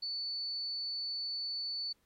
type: tone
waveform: sine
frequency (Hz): 4480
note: C#8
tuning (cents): +18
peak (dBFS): -35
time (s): 0.02-1.93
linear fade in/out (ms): 10
effects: pink hiss -75 dBFS RMS until 2.05 s + AAC 48 kbps